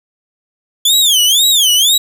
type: tone with vibrato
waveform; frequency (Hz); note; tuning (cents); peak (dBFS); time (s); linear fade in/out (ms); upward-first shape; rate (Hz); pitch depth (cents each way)
sawtooth; 3361; G#7; +20; -5; 0.85-1.98; 5; sine; 2; 240
effects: none